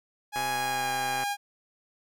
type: tone with pitch glide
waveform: sawtooth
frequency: 830.6 to 811.6 Hz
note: G#5 to G#5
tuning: 0 to -40 cents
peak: -24 dBFS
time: 0.32-1.37 s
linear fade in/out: 50 ms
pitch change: -40 cents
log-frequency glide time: 0.48-0.92 s
type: click train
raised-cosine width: 0.5 ms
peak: -21 dBFS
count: 113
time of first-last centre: 0.36-1.235 s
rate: 128 Hz
effects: none